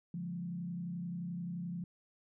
sine tone with frequency modulation, 174.61 Hz, F3, in tune, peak -37 dBFS, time 0.14-1.84 s, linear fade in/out 2 ms, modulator 31.5 Hz, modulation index 0.7, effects none

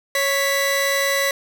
sawtooth tone pair together, 554.4 / 1975.7 Hz, C#5 / B6, 0 / 0 cents, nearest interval octave + minor seventh, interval 2200 cents, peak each -17 dBFS, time 0.15-1.31 s, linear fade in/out 2 ms, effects none

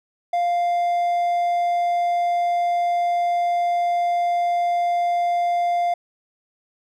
triangle tone, 698.5 Hz, F5, in tune, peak -16 dBFS, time 0.33-5.94 s, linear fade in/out 5 ms, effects none

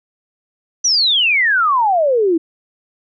sine exponential sweep, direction down, 6070 to 314.8 Hz, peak -11 dBFS, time 0.84-2.38 s, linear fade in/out 10 ms, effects none

